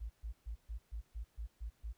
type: tone bursts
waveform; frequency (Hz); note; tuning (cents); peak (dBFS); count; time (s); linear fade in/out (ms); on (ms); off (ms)
sine; 55.2; A1; +6; -39; 9; 0-1.931; 20; 99; 130
effects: pink hiss -74 dBFS RMS until 1.97 s